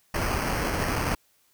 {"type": "noise with sample-and-hold", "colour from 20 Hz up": "pink", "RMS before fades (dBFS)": -27, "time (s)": [0.14, 1.15], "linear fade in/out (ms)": 5, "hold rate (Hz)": 3675, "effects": ["white hiss -65 dBFS RMS until 1.53 s"]}